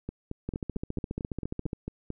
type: two click trains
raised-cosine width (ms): 3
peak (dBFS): -19 / -21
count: 19 / 10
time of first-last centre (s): 0.49-1.731 / 0.09-2.103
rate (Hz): 14.5 / 4.47
effects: none